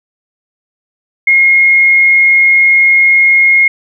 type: tone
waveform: sine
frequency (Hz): 2149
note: C7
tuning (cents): +46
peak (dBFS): -4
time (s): 1.27-3.68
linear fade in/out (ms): 5
effects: none